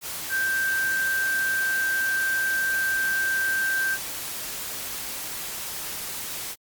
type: tone in noise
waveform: sine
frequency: 1568 Hz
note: G6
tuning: in tune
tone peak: -22 dBFS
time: 0.29-3.98 s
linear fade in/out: 50 ms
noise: white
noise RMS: -33 dBFS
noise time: 0.01-6.56 s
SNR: +8 dB
effects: Opus 48 kbps